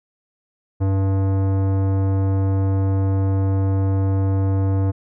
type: tone with tanh clipping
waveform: sine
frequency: 96.7 Hz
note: G2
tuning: 23 cents flat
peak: -18 dBFS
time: 0.8-4.92 s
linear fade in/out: 20 ms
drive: 17 dB
effects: none